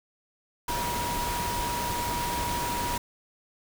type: tone in noise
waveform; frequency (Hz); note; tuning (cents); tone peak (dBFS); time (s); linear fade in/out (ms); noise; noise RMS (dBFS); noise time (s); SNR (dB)
sine; 960; B5; -49; -30; 0.68-2.98; 5; pink; -32; 0.68-2.98; -1
effects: none